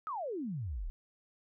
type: exponential sweep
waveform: sine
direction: down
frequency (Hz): 1321 to 33.15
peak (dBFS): -35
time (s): 0.07-0.9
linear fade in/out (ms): 0
effects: none